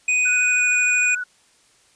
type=tone with pitch glide; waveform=square; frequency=2490 to 2470 Hz; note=D#7 to D#7; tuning=+1 to -13 cents; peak=-17 dBFS; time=0.08-1.15 s; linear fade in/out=5 ms; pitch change=-14 cents; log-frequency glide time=0.37-0.76 s
type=tone with vibrato; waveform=sine; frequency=1480 Hz; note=F#6; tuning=in tune; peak=-24 dBFS; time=0.25-1.24 s; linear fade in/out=10 ms; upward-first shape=square; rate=13 Hz; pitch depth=18 cents each way
effects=white hiss -57 dBFS RMS until 1.95 s + resampled to 22050 Hz